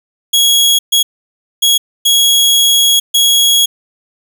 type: tone bursts at uneven times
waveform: sawtooth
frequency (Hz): 3322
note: G#7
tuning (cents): 0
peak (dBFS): -4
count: 5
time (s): 0.33-0.79 / 0.92-1.03 / 1.62-1.78 / 2.05-3 / 3.14-3.66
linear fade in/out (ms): 10
effects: none